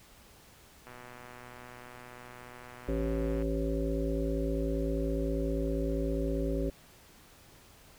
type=click train; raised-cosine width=0.5 ms; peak=-33 dBFS; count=315; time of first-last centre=0.87-3.423 s; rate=123 Hz
type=harmonic tone; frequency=55 Hz; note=A1; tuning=in tune; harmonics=1 / 3 / 5 / 7 / 9 / 10; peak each=-32 / -38 / -35 / -36 / -41 / -38 dBFS; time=2.88-6.7 s; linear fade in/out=5 ms
effects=pink hiss -57 dBFS RMS until 7.98 s